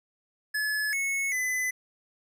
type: tone with pitch steps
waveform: square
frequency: 1712 / 2196 / 2012 Hz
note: A6 / C#7 / B6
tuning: -48 / -17 / +32 cents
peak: -27 dBFS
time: 0.54-1.71 s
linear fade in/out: 10 ms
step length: 390 ms
effects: none